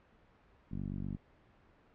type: tone with low-pass filter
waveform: 10% pulse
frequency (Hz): 48.12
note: G1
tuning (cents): -31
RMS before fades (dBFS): -39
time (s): 0.71-1.17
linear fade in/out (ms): 10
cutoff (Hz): 220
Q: 1.5
effects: pink hiss -65 dBFS RMS until 1.94 s + low-pass 2000 Hz 12 dB/octave